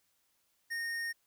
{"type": "tone with hard clipping", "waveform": "sine", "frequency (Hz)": 1846, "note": "A#6", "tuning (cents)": -17, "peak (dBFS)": -36, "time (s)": [0.7, 1.13], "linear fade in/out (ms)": 20, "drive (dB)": 12, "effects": ["white hiss -75 dBFS RMS until 1.26 s"]}